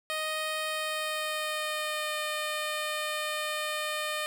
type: tone with pitch glide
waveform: 10% pulse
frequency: 622.3 to 608.4 Hz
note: D#5 to D#5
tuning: 0 to -39 cents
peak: -22 dBFS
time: 0.1-4.26 s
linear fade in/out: 0 ms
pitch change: -39 cents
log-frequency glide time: 0.68-2.17 s
effects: none